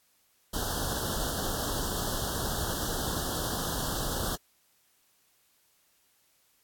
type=band-stop noise; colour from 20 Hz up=pink; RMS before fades=-32 dBFS; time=0.53-4.36 s; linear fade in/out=10 ms; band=1700 to 3000 Hz; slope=96 dB/octave; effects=white hiss -68 dBFS RMS until 6.63 s + AAC 64 kbps